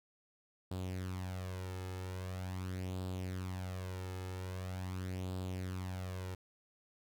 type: tone with flanger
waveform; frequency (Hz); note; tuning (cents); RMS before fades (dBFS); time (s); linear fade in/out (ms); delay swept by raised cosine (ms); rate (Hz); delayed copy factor
sawtooth; 92.5; F#2; 0; -41; 0.71-6.35; 5; 0.24 to 2.34; 0.43; +0.6
effects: none